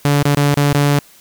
sawtooth tone with dropouts, 143.8 Hz, D3, 36 cents flat, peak -7 dBFS, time 0.05-0.99 s, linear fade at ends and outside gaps 0 ms, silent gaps 0.227-0.254 / 0.348-0.372 / 0.541-0.571 / 0.728-0.748 s, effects white hiss -46 dBFS RMS until 1.2 s

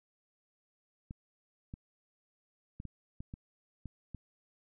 clicks, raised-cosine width 5 ms, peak -30 dBFS, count 8, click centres 1.109 / 1.739 / 2.801 / 2.853 / 3.205 / 3.339 / 3.857 / 4.147 s, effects none

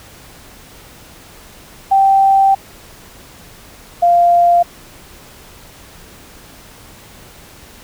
sine tone pair in turn, 780 / 694.9 Hz, G5 / F5, -9 / -9 cents, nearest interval major second, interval 200 cents, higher first, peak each -7 dBFS, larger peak neither, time 1.91-2.55 / 4.02-4.63 s, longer first, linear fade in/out 10 ms, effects pink hiss -40 dBFS RMS until 7.83 s

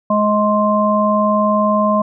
harmonic tone, 210 Hz, G#3, 19 cents sharp, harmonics 1 / 3 / 5, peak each -16 / -16 / -16 dBFS, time 0.1-2.02 s, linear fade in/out 5 ms, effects none

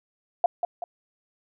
sine tone with echo, 698.5 Hz, F5, in tune, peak -15 dBFS, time 0.44-0.46 s, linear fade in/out 2 ms, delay 190 ms, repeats 2, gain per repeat -7 dB, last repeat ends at 0.84 s, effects none

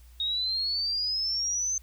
sine exponential sweep, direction up, 3729 to 6272 Hz, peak -26 dBFS, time 0.2-1.78 s, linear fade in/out 2 ms, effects added 60 Hz sine -49 dBFS peak until 1.82 s + white hiss -62 dBFS RMS until 1.82 s

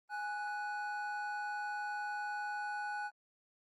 triangle tone pair together, 830.6 / 1480 Hz, G#5 / F#6, 0 / 0 cents, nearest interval minor seventh, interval 1000 cents, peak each -37 / -39 dBFS, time 0.09-3.11 s, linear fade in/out 50 ms, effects Opus 24 kbps

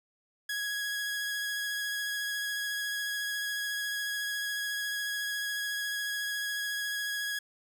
sawtooth tone with vibrato, 1663 Hz, G#6, 2 cents sharp, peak -28 dBFS, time 0.49-7.39 s, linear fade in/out 5 ms, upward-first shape triangle, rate 14 Hz, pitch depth 15 cents each way, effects none

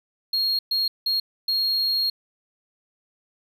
triangle tone bursts at uneven times, 4267 Hz, C8, 33 cents sharp, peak -19 dBFS, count 4, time 0.33-0.59 / 0.71-0.88 / 1.06-1.2 / 1.48-2.1 s, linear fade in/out 5 ms, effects none

